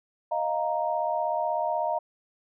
sine chord, Eb suspended second, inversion none, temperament equal, 622.3 / 698.5 / 932.3 Hz, Eb5 / F5 / Bb5, 0 / 0 / 0 cents, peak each -29 dBFS, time 0.31-1.99 s, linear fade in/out 10 ms, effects none

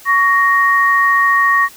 sine tone pair together, 1121.5 / 1866 Hz, C#6 / A#6, +20 / +1 cents, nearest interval major sixth, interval 881 cents, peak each -12 dBFS, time 0.05-1.69 s, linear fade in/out 50 ms, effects white hiss -40 dBFS RMS until 1.76 s

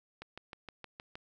click train, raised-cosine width 0.3 ms, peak -28 dBFS, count 7, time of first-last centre 0.22-1.155 s, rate 6.42 Hz, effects none

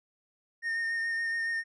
triangle tone with vibrato, 1833 Hz, A#6, 30 cents flat, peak -27 dBFS, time 0.62-1.64 s, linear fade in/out 50 ms, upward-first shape sine, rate 7.1 Hz, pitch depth 18 cents each way, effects resampled to 24000 Hz

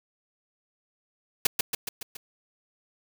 white noise with echo, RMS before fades -20 dBFS, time 1.45-1.47 s, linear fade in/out 5 ms, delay 140 ms, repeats 5, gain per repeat -4 dB, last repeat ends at 2.17 s, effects none

